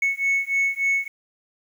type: beating tone pair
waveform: sine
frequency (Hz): 2205 / 2208.4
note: C#7 / C#7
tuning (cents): -10 / -7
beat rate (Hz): 3.4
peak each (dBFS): -21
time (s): 0.02-1.08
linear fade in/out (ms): 5
effects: tanh soft clip ceiling -16 dBFS + 8-bit